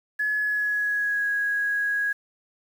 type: tone with pitch glide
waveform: sine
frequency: 1700 to 1656.4 Hz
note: G#6 to G#6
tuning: +40 to -5 cents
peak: -22 dBFS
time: 0.19-2.13 s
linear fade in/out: 10 ms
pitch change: -45 cents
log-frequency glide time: 0.35-1.28 s
effects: 8-bit